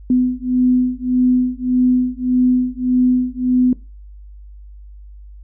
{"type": "beating tone pair", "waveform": "sine", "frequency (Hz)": [250.7, 252.4], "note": ["B3", "B3"], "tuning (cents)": [26, 38], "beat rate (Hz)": 1.7, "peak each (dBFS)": -16, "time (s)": [0.1, 3.73], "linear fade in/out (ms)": 2, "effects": ["noise-tail reverb RT60 0.3 s tail -21 dB re dry", "added 50 Hz sine -35 dBFS peak until 5.43 s"]}